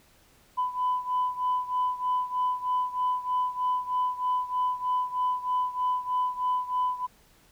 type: beating tone pair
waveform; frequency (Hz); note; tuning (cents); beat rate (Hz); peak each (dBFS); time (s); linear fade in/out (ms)
sine; 1000 / 1003.2; B5 / B5; +21 / +27; 3.2; -26 / -29; 0.57-7.07; 20
effects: tanh soft clip ceiling -19 dBFS + pink hiss -60 dBFS RMS until 7.51 s